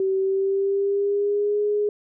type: tone with pitch glide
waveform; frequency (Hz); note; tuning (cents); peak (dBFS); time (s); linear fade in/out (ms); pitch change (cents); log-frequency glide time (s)
sine; 383.3 to 415.6; G4 to G#4; -39 to +1; -19; 0-1.89; 2; +140; 0.18-1.6
effects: none